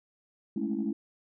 sine chord, A major seventh, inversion third, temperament equal, 207.7 / 220 / 277.2 / 329.6 Hz, G#3 / A3 / C#4 / E4, 0 / 0 / 0 / 0 cents, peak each -33 / -33 / -34 / -34 dBFS, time 0.56-0.93 s, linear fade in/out 5 ms, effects tanh soft clip ceiling -20 dBFS

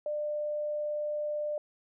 sine tone, 597 Hz, D5, 28 cents sharp, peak -30 dBFS, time 0.06-1.58 s, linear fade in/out 2 ms, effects none

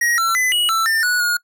square tone with pitch steps, 1892 / 1349 / 2012 / 2913 / 1331 / 1796 / 1469 / 1436 Hz, A#6 / E6 / B6 / F#7 / E6 / A6 / F#6 / F6, +25 / +40 / +32 / -28 / +16 / +35 / -13 / +48 cents, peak -16 dBFS, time 0.01-1.37 s, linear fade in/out 5 ms, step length 170 ms, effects noise-tail reverb RT60 0.1 s tail -23 dB re dry

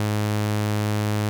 sawtooth tone, 105.3 Hz, G#2, 24 cents sharp, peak -17 dBFS, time 0-1.29 s, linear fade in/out 0 ms, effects none

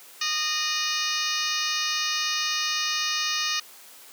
harmonic tone with a mistuned harmonic, 616 Hz, D#5, 17 cents flat, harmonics 2 / 3 / 4 / 5 / 6 / 7 / 8 / 9 / 10, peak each -33 / -33 / -33 / -33 / -33 / -33 / -33 / -33 / -33 dBFS, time 0.21-3.6 s, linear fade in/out 5 ms, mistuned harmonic 5, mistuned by -98 cents, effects white hiss -48 dBFS RMS until 4.12 s + high-pass 300 Hz 12 dB/octave

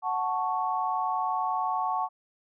sine chord, F# minor, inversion none, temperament equal, 740 / 880 / 1108.7 Hz, F#5 / A5 / C#6, 0 / 0 / 0 cents, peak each -30 dBFS, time 0.02-2.09 s, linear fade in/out 50 ms, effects none

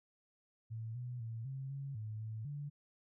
sine tone with pitch steps, 112.5 / 123.2 / 113.7 / 134.1 / 138.1 / 108.2 / 110 / 144.6 Hz, A2 / B2 / A#2 / C3 / C#3 / A2 / A2 / D3, +39 / -4 / -43 / +43 / -6 / -29 / 0 / -27 cents, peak -40 dBFS, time 0.7-2.7 s, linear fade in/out 20 ms, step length 250 ms, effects none

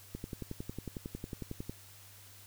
click train, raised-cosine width 3 ms, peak -26 dBFS, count 18, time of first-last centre 0.15-1.695 s, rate 11 Hz, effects added 98 Hz sine -58 dBFS peak until 2.46 s + white hiss -56 dBFS RMS until 2.46 s

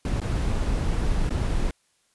brown noise with dropouts, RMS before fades -24 dBFS, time 0.05-1.71 s, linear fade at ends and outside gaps 2 ms, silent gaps 0.201-0.216 / 1.294-1.305 s, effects white hiss -67 dBFS RMS until 2.14 s + resampled to 24000 Hz

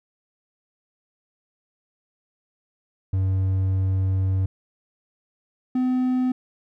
triangle tone pair in turn, 95 / 254.1 Hz, F#2 / B3, +46 / +49 cents, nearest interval octave + perfect fourth, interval 1703 cents, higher second, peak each -17 / -17 dBFS, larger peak neither, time 3.13-4.46 / 5.75-6.32 s, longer first, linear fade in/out 5 ms, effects none

